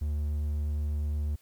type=tone; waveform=triangle; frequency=74.3 Hz; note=D2; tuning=21 cents sharp; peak=-25 dBFS; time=0.01-1.36 s; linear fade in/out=10 ms; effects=white hiss -64 dBFS RMS until 1.41 s + MP3 96 kbps